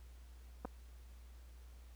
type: clicks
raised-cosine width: 1 ms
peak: -29 dBFS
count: 2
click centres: 0.649 / 0.653 s
effects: added 60 Hz sine -53 dBFS peak until 1.95 s + pink hiss -68 dBFS RMS until 1.95 s